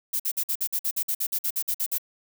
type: noise bursts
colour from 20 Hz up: violet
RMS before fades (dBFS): -26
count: 16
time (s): 0.13-1.983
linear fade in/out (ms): 10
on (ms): 68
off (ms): 51
effects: none